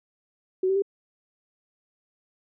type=tone with pitch steps; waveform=sine; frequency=374.1 / 385.1 / 396.3 Hz; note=F#4 / G4 / G4; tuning=+19 / -31 / +19 cents; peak=-20 dBFS; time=0.63-0.822 s; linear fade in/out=5 ms; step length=64 ms; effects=none